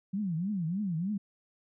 sine tone with vibrato, 183.1 Hz, F#3, 18 cents flat, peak -29 dBFS, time 0.13-1.18 s, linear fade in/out 10 ms, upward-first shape triangle, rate 3.3 Hz, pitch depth 300 cents each way, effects none

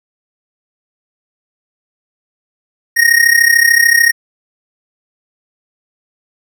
square tone with amplitude modulation, 1864.7 Hz, A#6, in tune, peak -4 dBFS, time 2.96-4.12 s, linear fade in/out 20 ms, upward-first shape sine, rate 33.5 Hz, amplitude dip 80%, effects none

